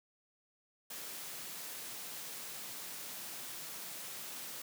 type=high-pass noise; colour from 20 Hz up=white; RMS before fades=-45 dBFS; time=0.9-4.62 s; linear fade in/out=5 ms; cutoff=110 Hz; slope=96 dB/octave; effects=none